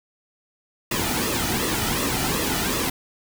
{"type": "noise with flanger", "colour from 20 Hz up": "pink", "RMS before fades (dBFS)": -24, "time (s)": [0.91, 2.9], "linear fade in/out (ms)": 5, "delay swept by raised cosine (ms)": [1.3, 1.89], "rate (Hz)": 2.7, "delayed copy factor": -0.6, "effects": []}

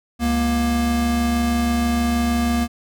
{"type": "tone pair together", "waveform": "square", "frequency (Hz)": [70, 236.3], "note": ["C#2", "A#3"], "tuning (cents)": [18, 24], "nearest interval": "octave + major sixth", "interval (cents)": 2106, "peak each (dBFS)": [-24, -19], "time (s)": [0.19, 2.68], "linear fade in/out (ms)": 50, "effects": []}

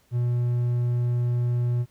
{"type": "tone", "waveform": "triangle", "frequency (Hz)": 121.2, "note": "B2", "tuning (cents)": -32, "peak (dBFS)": -19, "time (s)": [0.11, 1.86], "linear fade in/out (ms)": 50, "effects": ["pink hiss -63 dBFS RMS until 1.9 s"]}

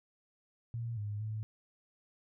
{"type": "tone with pitch steps", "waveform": "sine", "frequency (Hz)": [116.5, 103.8, 108.5], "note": ["A#2", "G#2", "A2"], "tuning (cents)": [-1, 0, -24], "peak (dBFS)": -35, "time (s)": [0.74, 1.43], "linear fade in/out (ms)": 0, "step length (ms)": 230, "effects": []}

